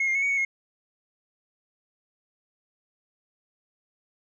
sine tone with pitch steps, 2165 / 2118 / 2198 / 2242 / 2219 / 2158 Hz, C#7 / C7 / C#7 / C#7 / C#7 / C#7, -41 / +21 / -15 / +19 / +1 / -47 cents, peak -20 dBFS, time 0-0.45 s, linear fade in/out 5 ms, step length 75 ms, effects tanh soft clip ceiling -20 dBFS

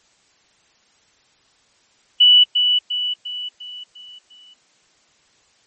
sine tone with echo, 2960 Hz, F#7, in tune, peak -7 dBFS, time 2.2-2.44 s, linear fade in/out 10 ms, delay 350 ms, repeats 6, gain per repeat -6 dB, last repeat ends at 4.54 s, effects white hiss -58 dBFS RMS until 5.66 s + MP3 32 kbps

